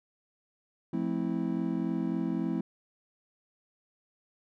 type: chord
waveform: triangle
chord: F major seventh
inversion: none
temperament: just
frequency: 174.61 / 218.3 / 261.9 / 327.4 Hz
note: F3 / A3 / C4 / E4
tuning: 0 / -13 / +2 / -12 cents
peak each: -32 dBFS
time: 0.93-2.61 s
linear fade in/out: 5 ms
effects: none